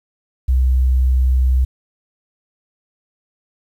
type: tone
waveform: sine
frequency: 64 Hz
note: C2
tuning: 38 cents flat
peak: -11 dBFS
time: 0.48-1.65 s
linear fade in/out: 10 ms
effects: 8-bit